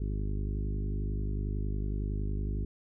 harmonic tone with a mistuned harmonic, 51 Hz, G#1, 31 cents flat, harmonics 1 / 2 / 3 / 4 / 5 / 6 / 7 / 8, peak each -31 / -37 / -41 / -43 / -45 / -47 / -48 / -49 dBFS, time 0-2.65 s, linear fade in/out 5 ms, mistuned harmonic 1, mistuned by +18 cents, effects none

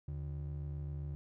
triangle ring-modulated tone, 110.7 Hz, A2, 11 cents sharp, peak -33 dBFS, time 0.08-1.15 s, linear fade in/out 0 ms, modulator 33.8 Hz, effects none

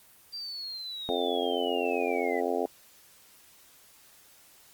sine linear sweep, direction down, 4752 to 1946 Hz, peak -35 dBFS, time 0.32-2.41 s, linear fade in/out 20 ms
harmonic tone, 87.7 Hz, F2, 8 cents sharp, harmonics 3 / 4 / 5 / 6 / 7 / 8 / 9, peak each -35 / -34 / -31 / -36 / -35 / -34 / -36 dBFS, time 1.09-2.66 s, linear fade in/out 0 ms
effects white hiss -57 dBFS RMS until 4.73 s + Opus 32 kbps

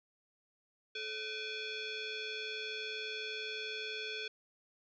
sine tone with frequency modulation, 433.1 Hz, A4, 27 cents flat, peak -38 dBFS, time 0.95-4.28 s, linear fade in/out 5 ms, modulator 978 Hz, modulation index 4, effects none

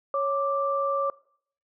sine tone pair together, 553.7 / 1174.7 Hz, C#5 / D6, -2 / 0 cents, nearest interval octave + minor second, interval 1302 cents, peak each -26 dBFS, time 0.14-1.1 s, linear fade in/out 2 ms, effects noise-tail reverb RT60 0.6 s tail -22 dB re dry

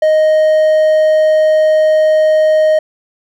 triangle tone, 622.3 Hz, D#5, in tune, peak -5 dBFS, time 0.02-2.79 s, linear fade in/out 5 ms, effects none

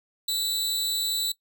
sawtooth tone with amplitude modulation, 3951 Hz, B7, in tune, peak -18 dBFS, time 0.28-1.32 s, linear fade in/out 5 ms, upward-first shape sine, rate 270 Hz, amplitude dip 75%, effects noise-tail reverb RT60 0.1 s tail -19 dB re dry

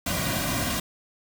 pink noise with comb filter, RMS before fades -27 dBFS, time 0.06-0.8 s, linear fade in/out 5 ms, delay 2.3 ms, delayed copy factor -0.95, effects none

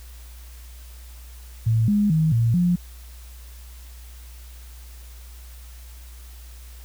sine tone with pitch steps, 112.3 / 206.6 / 158.4 / 115.6 / 176.5 Hz, A2 / G#3 / D#3 / A#2 / F3, +36 / -9 / +31 / -14 / +19 cents, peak -16 dBFS, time 1.66-2.76 s, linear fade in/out 10 ms, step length 220 ms, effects added 60 Hz sine -39 dBFS peak until 6.84 s + white hiss -50 dBFS RMS until 6.84 s

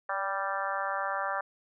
harmonic tone with a mistuned harmonic, 196 Hz, G3, in tune, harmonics 3 / 4 / 5 / 6 / 7 / 8 / 9, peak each -37 / -36 / -38 / -35 / -37 / -38 / -40 dBFS, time 0.09-1.41 s, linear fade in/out 5 ms, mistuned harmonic 3, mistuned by -21 cents, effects none

